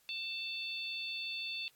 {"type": "harmonic tone", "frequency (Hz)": 887, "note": "A5", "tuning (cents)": 14, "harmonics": [3, 4, 5], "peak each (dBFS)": [-40, -42, -44], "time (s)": [0.09, 1.68], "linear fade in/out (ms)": 0, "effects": ["white hiss -69 dBFS RMS until 1.75 s", "AAC 64 kbps"]}